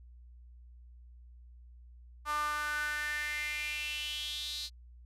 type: tone with high-pass filter sweep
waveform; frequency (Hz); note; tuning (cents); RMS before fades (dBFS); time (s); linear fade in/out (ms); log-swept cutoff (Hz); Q
sawtooth; 298.4; D4; +28; -36; 2.25-4.7; 50; 1100 to 4200; 6.2
effects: added 60 Hz sine -51 dBFS peak until 5.05 s + resampled to 32000 Hz